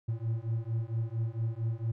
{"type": "beating tone pair", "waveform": "triangle", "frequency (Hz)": [111.5, 115.9], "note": ["A2", "A#2"], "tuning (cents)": [23, -10], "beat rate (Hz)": 4.4, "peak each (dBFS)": -31, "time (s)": [0.08, 1.92], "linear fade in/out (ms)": 10, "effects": []}